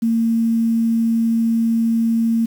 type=tone with quantisation; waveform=sine; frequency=228.2 Hz; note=A#3; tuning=37 cents flat; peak=-14 dBFS; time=0.02-2.46 s; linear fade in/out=10 ms; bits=7; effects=none